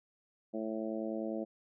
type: harmonic tone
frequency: 110 Hz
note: A2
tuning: in tune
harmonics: 2 / 3 / 4 / 5 / 6 / 7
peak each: -39 / -39 / -45 / -41 / -43 / -55 dBFS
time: 0.53-1.45 s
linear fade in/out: 20 ms
effects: none